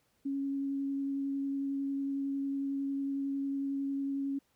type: tone with vibrato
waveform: sine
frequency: 276.1 Hz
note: C#4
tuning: 7 cents flat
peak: -31 dBFS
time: 0.25-4.39 s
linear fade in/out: 10 ms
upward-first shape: sine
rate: 11 Hz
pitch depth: 9 cents each way
effects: pink hiss -73 dBFS RMS until 4.55 s + high-pass 60 Hz 12 dB/octave